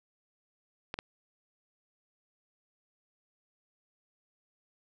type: clicks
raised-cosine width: 0.3 ms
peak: -19 dBFS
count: 2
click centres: 0.941 / 0.989 s
effects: none